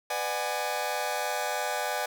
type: chord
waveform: sawtooth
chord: G# half-diminished seventh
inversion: first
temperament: just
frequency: 498.4 / 598 / 747.5 / 830.6 Hz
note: B4 / D5 / F#5 / G#5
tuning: +16 / +31 / +17 / 0 cents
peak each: -33 / -30 / -30 / -29 dBFS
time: 0.1-2.06 s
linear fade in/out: 5 ms
effects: none